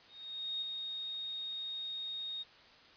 sine tone with ADSR envelope, 3721 Hz, A#7, 4 cents flat, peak -34 dBFS, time 0.08-2.44 s, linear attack 540 ms, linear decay 5 ms, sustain -4 dB, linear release 25 ms, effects white hiss -59 dBFS RMS until 2.96 s + resampled to 11025 Hz

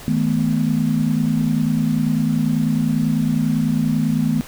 sine tone cluster, 157.9 / 215.8 / 245.9 Hz, D#3 / A3 / B3, +26 / -33 / -7 cents, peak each -20 dBFS, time 0.08-4.41 s, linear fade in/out 0 ms, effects pink hiss -38 dBFS RMS until 4.47 s

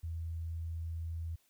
sine tone, 82.41 Hz, E2, in tune, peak -36 dBFS, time 0.03-1.36 s, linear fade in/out 10 ms, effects white hiss -72 dBFS RMS until 1.49 s

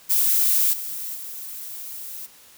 violet noise with level steps, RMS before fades -19 / -31 / -35 dBFS, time 0.09-2.27 s, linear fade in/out 20 ms, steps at 0.72 / 1.14 s, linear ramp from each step 20 ms, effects white hiss -50 dBFS RMS until 2.57 s

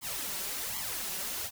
white noise with flanger, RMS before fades -36 dBFS, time 0.01-1.51 s, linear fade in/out 50 ms, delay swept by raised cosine 0.94 to 5.34 ms, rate 1.3 Hz, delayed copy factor +0.85, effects none

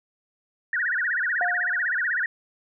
sine tone with vibrato, 1661.2 Hz, G#6, in tune, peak -22 dBFS, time 0.73-2.26 s, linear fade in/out 2 ms, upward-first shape sine, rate 16 Hz, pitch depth 250 cents each way
sine tone with exponential decay, 711 Hz, F5, 31 cents sharp, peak -22 dBFS, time 1.41-1.97 s, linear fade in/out 1 ms, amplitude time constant 120 ms
effects none

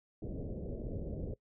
pink low-pass noise, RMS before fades -40 dBFS, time 0.22-1.34 s, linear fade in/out 5 ms, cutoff 570 Hz, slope 48 dB/octave, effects noise-tail reverb RT60 0.1 s tail -21 dB re dry

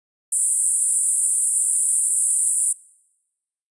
white band-pass noise, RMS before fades -20 dBFS, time 0.32-2.73 s, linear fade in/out 5 ms, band 8100 to 10000 Hz, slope 96 dB/octave, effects noise-tail reverb RT60 1.0 s tail -23 dB re dry + resampled to 24000 Hz

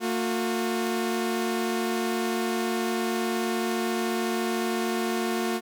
sawtooth tone pair together, 227.3 / 360.8 Hz, A#3 / F#4, -43 / -44 cents, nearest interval minor sixth, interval 799 cents, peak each -24 dBFS, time 0-5.61 s, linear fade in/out 50 ms, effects none

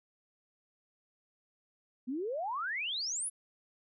sine exponential sweep, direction up, 236.5 to 11010 Hz, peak -33 dBFS, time 2.07-3.3 s, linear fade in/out 20 ms, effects none

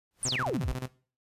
pink noise with exponential growth, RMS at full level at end -46 dBFS, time 0.11-0.26 s, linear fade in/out 0 ms, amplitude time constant 32 ms
sine exponential sweep, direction down, 10000 to 40.93 Hz, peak -28 dBFS, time 0.23-0.73 s, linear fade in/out 0 ms
sawtooth tone with tremolo, 128.3 Hz, C3, 34 cents flat, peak -28 dBFS, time 0.25-0.88 s, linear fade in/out 5 ms, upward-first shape square, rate 14 Hz, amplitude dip 80%
effects noise-tail reverb RT60 0.4 s tail -19 dB re dry + resampled to 32000 Hz

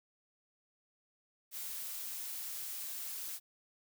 blue noise, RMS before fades -42 dBFS, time 1.51-3.4 s, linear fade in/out 50 ms, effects none

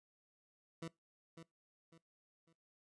20% pulse tone with echo, 164.81 Hz, E3, in tune, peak -38 dBFS, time 0.82-0.88 s, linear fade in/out 5 ms, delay 550 ms, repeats 3, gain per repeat -9 dB, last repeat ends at 2.53 s, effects noise-tail reverb RT60 0.2 s tail -22 dB re dry + resampled to 22050 Hz

